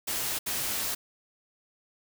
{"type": "noise bursts at uneven times", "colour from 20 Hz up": "white", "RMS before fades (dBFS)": -31, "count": 2, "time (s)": [[0.07, 0.39], [0.46, 0.95]], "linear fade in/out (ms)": 10, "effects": []}